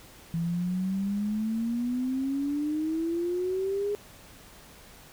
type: exponential sweep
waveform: sine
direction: up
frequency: 164.81 to 415.5 Hz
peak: -26 dBFS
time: 0.34-3.95 s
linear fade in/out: 0 ms
effects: pink hiss -51 dBFS RMS until 5.12 s